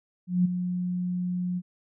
sine tone with ADSR envelope, 179.5 Hz, F3, 48 cents sharp, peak -17 dBFS, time 0.27-1.62 s, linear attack 180 ms, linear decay 12 ms, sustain -9 dB, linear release 46 ms, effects none

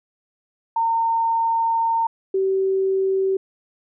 sine tone pair in turn, 913 / 383.9 Hz, A#5 / G4, -36 / -36 cents, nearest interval octave + minor third, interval 1500 cents, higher first, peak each -17 dBFS, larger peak neither, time 0.76-2.07 / 2.34-3.37 s, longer first, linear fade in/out 5 ms, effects none

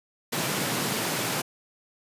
pink high-pass noise, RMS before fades -28 dBFS, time 0.32-1.42 s, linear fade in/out 10 ms, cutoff 120 Hz, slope 48 dB/octave, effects resampled to 32000 Hz

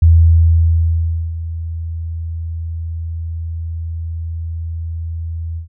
sine tone with ADSR envelope, 82.41 Hz, E2, in tune, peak -4 dBFS, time 0.02-5.68 s, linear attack 6 ms, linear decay 1300 ms, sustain -16 dB, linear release 110 ms, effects none

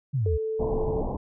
sine exponential sweep, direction down, 147.8 to 67.6 Hz, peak -22 dBFS, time 0.13-0.38 s, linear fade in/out 20 ms
sine tone, 440 Hz, A4, in tune, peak -26 dBFS, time 0.26-1.01 s, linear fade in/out 2 ms
pink low-pass noise, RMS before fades -29 dBFS, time 0.59-1.17 s, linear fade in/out 10 ms, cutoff 1000 Hz, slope 96 dB/octave
effects none

